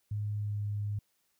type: tone with pitch glide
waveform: sine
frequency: 104.4 to 103.32 Hz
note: G#2 to G#2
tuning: +10 to -8 cents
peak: -31 dBFS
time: 0.11-0.99 s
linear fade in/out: 5 ms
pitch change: -18 cents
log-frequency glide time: 0.34-0.61 s
effects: white hiss -75 dBFS RMS until 1.39 s